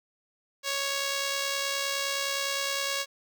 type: tone with amplitude modulation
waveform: 5% pulse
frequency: 554.4 Hz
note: C#5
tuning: in tune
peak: -15 dBFS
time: 0.63-3.06 s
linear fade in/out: 50 ms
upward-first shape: sine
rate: 69.7 Hz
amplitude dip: 30%
effects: none